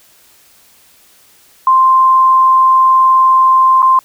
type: tone with dropouts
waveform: sine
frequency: 1046.5 Hz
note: C6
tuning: in tune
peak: -5 dBFS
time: 1.67-3.99 s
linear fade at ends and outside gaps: 2 ms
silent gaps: 3.821-3.827 s
effects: white hiss -47 dBFS RMS until 4.04 s